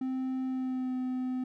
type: tone with pitch glide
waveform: triangle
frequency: 260.2 to 255.1 Hz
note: C4 to C4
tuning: -9 to -44 cents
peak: -28 dBFS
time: 0.01-1.44 s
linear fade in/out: 5 ms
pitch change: -35 cents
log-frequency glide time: 0.46-0.95 s
effects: none